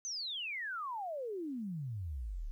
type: exponential sweep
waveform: sine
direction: down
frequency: 6330 to 32.7 Hz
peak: -37 dBFS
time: 0.05-2.51 s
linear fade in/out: 0 ms
effects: 12-bit